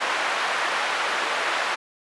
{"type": "band-pass noise", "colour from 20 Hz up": "white", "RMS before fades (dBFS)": -25, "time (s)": [0, 1.76], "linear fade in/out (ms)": 20, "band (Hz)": [650, 1800], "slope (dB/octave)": 12, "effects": ["resampled to 24000 Hz"]}